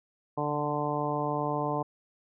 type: harmonic tone with a mistuned harmonic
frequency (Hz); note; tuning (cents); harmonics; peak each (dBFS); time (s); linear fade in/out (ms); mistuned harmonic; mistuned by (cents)
147.8; D3; +11; 1 / 2 / 3 / 4 / 5 / 6 / 7; -35 / -35 / -35 / -35 / -35 / -35 / -35; 0.37-1.83; 10; 1; -22
effects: none